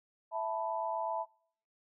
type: chord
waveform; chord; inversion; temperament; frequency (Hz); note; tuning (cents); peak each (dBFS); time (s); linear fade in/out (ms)
sine; E suspended fourth; none; equal; 659.3 / 880 / 987.8; E5 / A5 / B5; 0 / 0 / 0; -36 / -36 / -38; 0.31-1.26; 50
effects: noise-tail reverb RT60 0.6 s tail -26 dB re dry